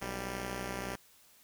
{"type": "tone pair together", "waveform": "5% pulse", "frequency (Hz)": [61.62, 196.3], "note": ["B1", "G3"], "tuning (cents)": [-3, 3], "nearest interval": "octave + minor sixth", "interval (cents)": 2006, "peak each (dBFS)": -28, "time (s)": [0.01, 0.96], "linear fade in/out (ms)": 10, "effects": ["white hiss -62 dBFS RMS until 1.43 s"]}